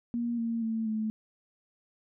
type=tone with pitch steps; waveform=sine; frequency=236.6 / 230.1 / 223.8 / 217.7 Hz; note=A#3 / A#3 / A3 / A3; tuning=+26 / -22 / +30 / -18 cents; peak=-28 dBFS; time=0.14-1.1 s; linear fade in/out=0 ms; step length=240 ms; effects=none